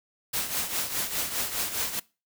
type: noise with tremolo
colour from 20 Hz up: white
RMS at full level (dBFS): -27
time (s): 0.33-2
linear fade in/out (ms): 10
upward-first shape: triangle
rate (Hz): 4.9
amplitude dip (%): 70
effects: noise-tail reverb RT60 0.3 s tail -23 dB re dry